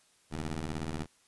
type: ring-modulated tone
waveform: 15% pulse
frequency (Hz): 79.3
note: D#2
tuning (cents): +33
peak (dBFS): -25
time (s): 0.3-1.07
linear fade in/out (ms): 50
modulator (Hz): 71.1
effects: white hiss -66 dBFS RMS until 1.27 s + resampled to 24000 Hz